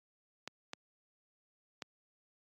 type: clicks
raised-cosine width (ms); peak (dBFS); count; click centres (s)
0.2; -23; 3; 0.476 / 0.734 / 1.822
effects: high-pass 150 Hz 12 dB/octave + AAC 64 kbps